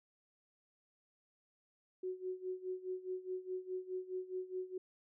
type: tone with tremolo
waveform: sine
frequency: 370 Hz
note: F#4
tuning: in tune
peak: -36 dBFS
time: 2.03-4.78 s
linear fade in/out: 5 ms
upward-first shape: sine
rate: 4.8 Hz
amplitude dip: 85%
effects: none